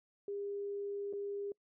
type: tone with dropouts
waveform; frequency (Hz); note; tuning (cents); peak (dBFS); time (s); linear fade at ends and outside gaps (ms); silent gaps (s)
sine; 403.4; G4; +50; -37; 0.28-1.52; 2; 1.128-1.134
effects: noise-tail reverb RT60 0.1 s tail -26 dB re dry